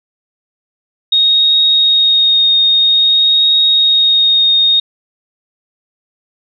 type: tone with vibrato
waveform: sine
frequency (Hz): 3729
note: A#7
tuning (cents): 0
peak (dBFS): -7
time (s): 1.12-4.8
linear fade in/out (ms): 5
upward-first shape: triangle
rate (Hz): 0.51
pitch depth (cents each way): 13
effects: none